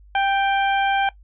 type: harmonic tone with a mistuned harmonic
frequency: 789 Hz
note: G5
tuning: 11 cents sharp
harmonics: 1 / 2 / 3 / 4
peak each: -18 / -24 / -28 / -30 dBFS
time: 0.15-1.09 s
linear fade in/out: 2 ms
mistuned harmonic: 2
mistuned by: -16 cents
effects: noise-tail reverb RT60 0.1 s tail -20 dB re dry + added 50 Hz sine -45 dBFS peak until 1.23 s